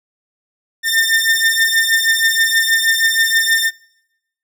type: beating tone pair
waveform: sawtooth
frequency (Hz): 1803 / 1809.3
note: A6 / A6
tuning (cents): +42 / +48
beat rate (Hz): 6.3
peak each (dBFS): -12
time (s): 0.83-3.71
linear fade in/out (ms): 50
effects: noise-tail reverb RT60 0.9 s tail -26 dB re dry